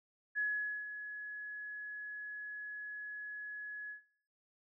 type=tone with ADSR envelope; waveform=sine; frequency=1690 Hz; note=G#6; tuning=30 cents sharp; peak=-31 dBFS; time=0.35-4.01 s; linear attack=31 ms; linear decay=470 ms; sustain=-11 dB; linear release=110 ms; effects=noise-tail reverb RT60 0.6 s tail -17 dB re dry